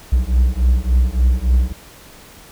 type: beating tone pair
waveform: triangle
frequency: 60.4 / 63.9 Hz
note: B1 / C2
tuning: -38 / -40 cents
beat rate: 3.5 Hz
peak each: -13 dBFS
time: 0.12-1.73 s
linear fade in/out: 10 ms
effects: pink hiss -42 dBFS RMS until 2.51 s